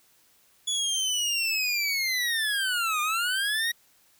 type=linear two-way sweep; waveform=25% pulse; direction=down then up; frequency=3428 to 1201 to 1903 Hz; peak=-21 dBFS; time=0.67-3.72 s; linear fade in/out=10 ms; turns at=3.01 s; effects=white hiss -62 dBFS RMS until 4.19 s